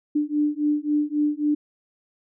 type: beating tone pair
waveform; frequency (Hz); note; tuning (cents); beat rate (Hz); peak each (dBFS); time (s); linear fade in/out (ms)
sine; 295.2 / 298.9; D4 / D4; +9 / +31; 3.7; -23; 0.15-1.55; 10
effects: none